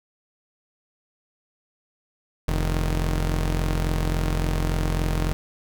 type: tone pair together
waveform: sawtooth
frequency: 43.56 / 155.1 Hz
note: F1 / D#3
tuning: -4 / -5 cents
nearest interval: octave + minor seventh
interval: 2199 cents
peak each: -18 / -25 dBFS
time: 2.48-5.33 s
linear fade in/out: 0 ms
effects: none